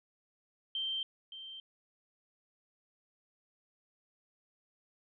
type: tone with echo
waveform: sine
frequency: 3136 Hz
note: G7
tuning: in tune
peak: -33 dBFS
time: 0.75-1.03 s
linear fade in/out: 2 ms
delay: 570 ms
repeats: 1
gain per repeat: -11 dB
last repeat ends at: 1.6 s
effects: none

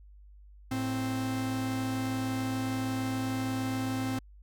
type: tone pair together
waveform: 45% pulse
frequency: 109.99 / 261.6 Hz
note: A2 / C4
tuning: 0 / 0 cents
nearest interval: octave + minor third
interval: 1500 cents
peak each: -35 / -31 dBFS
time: 0.71-4.19 s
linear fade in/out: 5 ms
effects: added 50 Hz sine -50 dBFS peak until 4.42 s

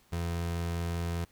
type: tone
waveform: 30% pulse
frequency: 85.1 Hz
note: F2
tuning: 44 cents flat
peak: -28 dBFS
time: 0.12-1.25 s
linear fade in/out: 10 ms
effects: pink hiss -64 dBFS RMS until 1.31 s

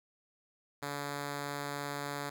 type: tone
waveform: 5% pulse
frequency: 143.3 Hz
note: D3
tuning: 42 cents flat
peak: -25 dBFS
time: 0.82-2.3 s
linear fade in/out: 10 ms
effects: none

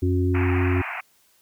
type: harmonic tone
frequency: 90.6 Hz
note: F#2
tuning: 36 cents flat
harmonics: 1 / 3 / 4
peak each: -20 / -25 / -26 dBFS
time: 0.02-0.82 s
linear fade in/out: 10 ms
type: band-pass noise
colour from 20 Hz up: white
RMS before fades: -31 dBFS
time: 0.34-1.01 s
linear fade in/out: 10 ms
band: 660 to 2600 Hz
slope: 96 dB/octave
effects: white hiss -61 dBFS RMS until 1.41 s

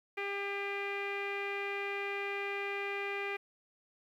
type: tone with low-pass filter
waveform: sawtooth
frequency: 400 Hz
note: G4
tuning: 35 cents sharp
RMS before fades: -37 dBFS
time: 0.17-3.37 s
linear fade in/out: 10 ms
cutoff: 2300 Hz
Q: 6.4
effects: 11-bit

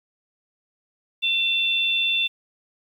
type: tone pair together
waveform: sine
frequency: 2708 / 3532 Hz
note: E7 / A7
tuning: +46 / +6 cents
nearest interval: perfect fourth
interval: 460 cents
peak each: -22 dBFS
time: 1.22-2.28 s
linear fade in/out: 20 ms
effects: 9-bit

